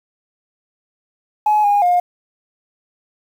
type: tone with pitch steps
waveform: sine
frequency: 846 / 817 / 711 Hz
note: G#5 / G#5 / F5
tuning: +32 / -29 / +31 cents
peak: -10 dBFS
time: 1.46-2 s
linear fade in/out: 5 ms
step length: 180 ms
effects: tanh soft clip ceiling -7 dBFS + 7-bit